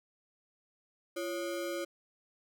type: ring-modulated tone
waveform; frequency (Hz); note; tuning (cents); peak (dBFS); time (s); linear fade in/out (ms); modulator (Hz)
square; 448.7; A4; +34; -32; 1.16-1.85; 10; 106
effects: none